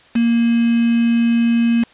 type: tone with quantisation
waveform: sine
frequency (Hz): 233.1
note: A#3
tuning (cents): 0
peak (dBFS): -12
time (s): 0.15-1.84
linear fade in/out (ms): 10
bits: 4
effects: white hiss -48 dBFS RMS until 1.93 s + resampled to 8000 Hz